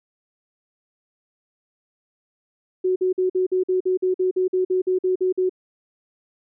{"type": "tone bursts", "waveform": "sine", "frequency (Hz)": 370, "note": "F#4", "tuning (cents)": 0, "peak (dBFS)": -17, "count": 16, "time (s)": [2.84, 5.495], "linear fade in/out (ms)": 10, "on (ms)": 120, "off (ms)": 49, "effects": []}